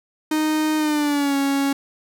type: tone with pitch glide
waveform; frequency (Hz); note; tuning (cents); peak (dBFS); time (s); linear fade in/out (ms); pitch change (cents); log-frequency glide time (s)
45% pulse; 309.3 to 277.2; D#4 to C#4; -10 to 0; -18; 0.31-1.73; 5; -190; 0.77-1.36
effects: none